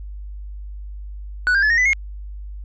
triangle tone with pitch steps, 1480 / 1595.4 / 1719.8 / 1853.9 / 1998.5 / 2154 Hz, F#6 / G6 / A6 / A#6 / B6 / C7, 0 / +30 / -40 / -10 / +20 / +50 cents, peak -12 dBFS, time 1.47-1.932 s, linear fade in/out 0 ms, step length 77 ms, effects added 50 Hz sine -30 dBFS peak until 2.64 s + resampled to 16000 Hz

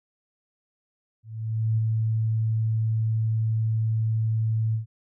sine tone with ADSR envelope, 111 Hz, A2, 16 cents sharp, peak -19 dBFS, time 1.23-4.86 s, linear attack 550 ms, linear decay 11 ms, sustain -2 dB, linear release 120 ms, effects none

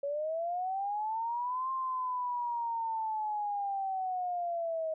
sine linear two-way sweep, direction up then down, 556 to 1058 to 630 Hz, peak -31 dBFS, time 0.03-4.94 s, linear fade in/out 5 ms, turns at 1.71 s, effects none

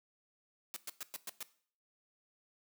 white noise bursts, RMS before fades -42 dBFS, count 6, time 0.74-1.428 s, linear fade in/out 0 ms, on 23 ms, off 110 ms, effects noise-tail reverb RT60 0.5 s tail -17 dB re dry + high-pass 200 Hz 12 dB/octave

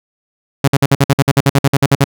sawtooth tone bursts, 138.59 Hz, C#3, in tune, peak -3 dBFS, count 16, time 0.64-2.043 s, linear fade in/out 5 ms, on 38 ms, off 53 ms, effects none

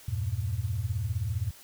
sine chord, E diminished, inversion none, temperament equal with one note detuned, 82.41 / 98 / 117.35 Hz, E2 / G2 / Bb2, 0 / 0 / +12 cents, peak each -34 / -31 / -32 dBFS, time 0.08-1.51 s, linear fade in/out 5 ms, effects white hiss -52 dBFS RMS until 1.63 s

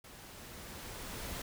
pink noise with level ramp, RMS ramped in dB -53 to -41 dBFS, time 0.04-1.42 s, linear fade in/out 5 ms, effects none

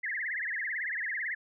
sine tone with vibrato, 1864.7 Hz, A#6, in tune, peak -31 dBFS, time 0.03-1.35 s, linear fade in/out 10 ms, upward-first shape triangle, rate 18 Hz, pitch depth 250 cents each way, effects none

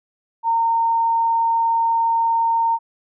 sine tone, 917 Hz, A#5, 29 cents flat, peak -15 dBFS, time 0.43-2.79 s, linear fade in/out 50 ms, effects none

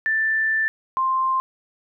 sine tone pair in turn, 1769 / 1049.3 Hz, A6 / C6, +9 / +5 cents, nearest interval major sixth, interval 904 cents, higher first, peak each -18 dBFS, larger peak neither, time 0.06-0.68 / 0.97-1.4 s, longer first, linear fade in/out 0 ms, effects none

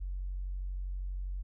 sine tone, 46.25 Hz, F#1, in tune, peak -33 dBFS, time 0-1.43 s, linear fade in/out 20 ms, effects tanh soft clip ceiling -29 dBFS

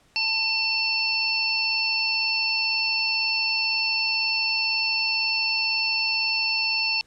harmonic tone with a mistuned harmonic, 886 Hz, A5, 12 cents sharp, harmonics 1 / 3 / 5 / 6, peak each -35 / -24 / -26 / -29 dBFS, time 0.16-7.01 s, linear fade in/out 0 ms, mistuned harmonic 3, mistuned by +22 cents, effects pink hiss -60 dBFS RMS until 7.06 s + low-pass 9000 Hz 12 dB/octave

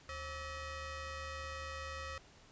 20% pulse ring-modulated tone, 611 Hz, D#5, 32 cents flat, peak -34 dBFS, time 0.09-2.18 s, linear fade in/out 2 ms, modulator 687 Hz, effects pink hiss -61 dBFS RMS until 2.51 s + resampled to 16000 Hz

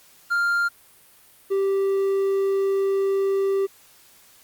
triangle tone pair in turn, 1396.9 / 391 Hz, F6 / G4, 0 / -4 cents, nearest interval octave + minor seventh, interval 2204 cents, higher first, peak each -17 dBFS, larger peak neither, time 0.3-0.69 / 1.5-3.67 s, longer second, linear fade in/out 20 ms, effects white hiss -53 dBFS RMS until 4.43 s + Opus 48 kbps

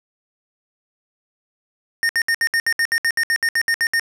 square tone bursts, 1835 Hz, A#6, 28 cents flat, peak -16 dBFS, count 16, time 2.03-3.996 s, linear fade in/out 0 ms, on 61 ms, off 66 ms, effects low-pass 11000 Hz 12 dB/octave

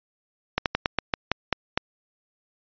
slowing click train, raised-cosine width 0.3 ms, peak -5 dBFS, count 9, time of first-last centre 0.58-1.776 s, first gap 78 ms, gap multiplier 1.18, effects resampled to 11025 Hz

